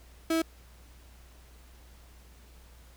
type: tone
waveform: 35% pulse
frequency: 325.4 Hz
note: E4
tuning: 22 cents flat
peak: -23 dBFS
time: 0.3-0.42 s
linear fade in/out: 5 ms
effects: added 60 Hz sine -52 dBFS peak until 2.96 s + pink hiss -59 dBFS RMS until 2.96 s